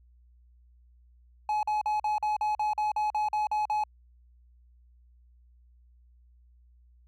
triangle tone bursts, 848 Hz, G#5, 36 cents sharp, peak -23 dBFS, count 13, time 1.49-3.838 s, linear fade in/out 2 ms, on 140 ms, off 44 ms, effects added 60 Hz sine -56 dBFS peak until 7.07 s

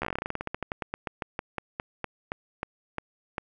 slowing click train, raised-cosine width 0.5 ms, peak -15 dBFS, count 30, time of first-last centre 0.02-3.382 s, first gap 13 ms, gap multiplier 1.13, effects none

